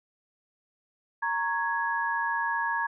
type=tone cluster; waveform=sine; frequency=928 / 1103 / 1669 Hz; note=A#5 / C#6 / G#6; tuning=-8 / -9 / +8 cents; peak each=-29 / -34 / -29 dBFS; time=1.22-2.87 s; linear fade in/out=10 ms; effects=none